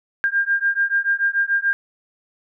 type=beating tone pair; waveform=sine; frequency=1600 / 1606.9 Hz; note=G6 / G6; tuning=+35 / +42 cents; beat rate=6.9 Hz; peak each=-20 / -20 dBFS; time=0.24-1.73 s; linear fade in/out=0 ms; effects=none